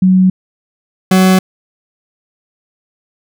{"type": "tone pair in turn", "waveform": ["sine", "40% pulse"], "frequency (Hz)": [186.2, 187.11], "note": ["F#3", "F#3"], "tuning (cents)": [11, 20], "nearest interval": "unison", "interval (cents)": 9, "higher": "second", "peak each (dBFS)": -5, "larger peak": "neither", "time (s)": [[0.02, 0.3], [1.11, 1.39]], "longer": "neither", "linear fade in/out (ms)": 5, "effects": []}